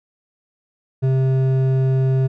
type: tone with hard clipping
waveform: triangle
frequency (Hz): 132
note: C3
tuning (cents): +16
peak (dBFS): -16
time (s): 1.02-2.28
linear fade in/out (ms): 20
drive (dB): 12
effects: none